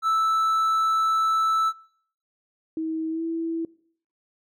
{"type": "tone", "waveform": "triangle", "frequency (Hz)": 1316, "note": "E6", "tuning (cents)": -3, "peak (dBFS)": -17, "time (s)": [0.02, 1.73], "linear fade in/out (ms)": 50}
{"type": "tone with pitch glide", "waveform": "sine", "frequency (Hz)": [320, 329.2], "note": ["D#4", "E4"], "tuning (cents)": [49, -2], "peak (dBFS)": -25, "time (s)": [2.77, 3.65], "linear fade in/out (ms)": 2, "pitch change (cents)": 49, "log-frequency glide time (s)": [3.1, 3.23]}
{"effects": ["noise-tail reverb RT60 0.6 s tail -23 dB re dry"]}